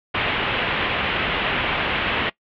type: low-pass noise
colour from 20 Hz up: white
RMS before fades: -23 dBFS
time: 0.14-2.3 s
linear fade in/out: 10 ms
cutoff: 3200 Hz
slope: 48 dB/octave
effects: noise-tail reverb RT60 0.1 s tail -21 dB re dry